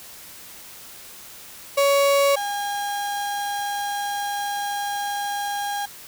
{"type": "tone pair in turn", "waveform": "35% pulse", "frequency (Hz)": [560, 813.2], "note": ["C#5", "G#5"], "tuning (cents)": [18, -37], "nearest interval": "tritone", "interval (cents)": 645, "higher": "second", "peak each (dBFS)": [-14, -23], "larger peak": "first", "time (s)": [[1.77, 2.36], [2.36, 5.86]], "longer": "second", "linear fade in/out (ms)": 10, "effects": ["white hiss -42 dBFS RMS until 6.07 s"]}